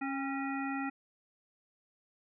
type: harmonic tone with a mistuned harmonic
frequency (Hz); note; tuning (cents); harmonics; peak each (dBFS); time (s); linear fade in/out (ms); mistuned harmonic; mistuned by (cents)
274.1; C#4; -19; 1 / 3 / 5 / 7 / 9; -35 / -40 / -42 / -43 / -45; 0.01-0.9; 10; 3; -37
effects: none